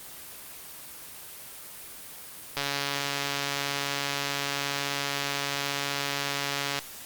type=click train; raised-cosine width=0.2 ms; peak=-11 dBFS; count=596; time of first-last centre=2.57-6.79 s; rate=141 Hz; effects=white hiss -43 dBFS RMS until 7.05 s + Opus 24 kbps